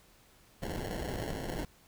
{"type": "noise with sample-and-hold", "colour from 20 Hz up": "pink", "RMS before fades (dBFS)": -37, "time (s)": [0.62, 1.65], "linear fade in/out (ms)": 2, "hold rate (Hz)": 1225, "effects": ["pink hiss -62 dBFS RMS until 1.87 s"]}